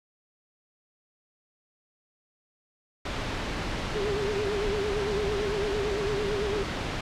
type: noise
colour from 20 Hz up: pink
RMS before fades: -31 dBFS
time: 3.05-7.01 s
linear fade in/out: 5 ms
type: tone with vibrato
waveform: sine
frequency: 409.5 Hz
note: G#4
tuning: 24 cents flat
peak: -27 dBFS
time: 3.94-6.64 s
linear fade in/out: 20 ms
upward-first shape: sine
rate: 8.9 Hz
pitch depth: 85 cents each way
effects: low-pass 4000 Hz 12 dB/octave